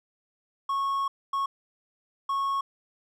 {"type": "tone bursts at uneven times", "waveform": "triangle", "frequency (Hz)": 1100, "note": "C#6", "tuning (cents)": -14, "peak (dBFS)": -23, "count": 3, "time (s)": [[0.69, 1.08], [1.33, 1.46], [2.29, 2.61]], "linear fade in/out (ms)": 5, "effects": []}